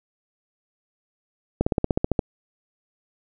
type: slowing click train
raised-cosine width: 2 ms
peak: -6 dBFS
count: 10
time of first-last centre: 1.61-2.192 s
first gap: 55 ms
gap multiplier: 1.04
effects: none